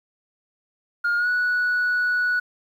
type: tone with pitch glide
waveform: sine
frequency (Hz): 1418 to 1471.4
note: F6 to F#6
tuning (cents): +26 to -10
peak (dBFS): -17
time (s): 1.04-2.4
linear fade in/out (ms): 10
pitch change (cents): +64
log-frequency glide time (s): 1.17-1.28
effects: tanh soft clip ceiling -17 dBFS + 9-bit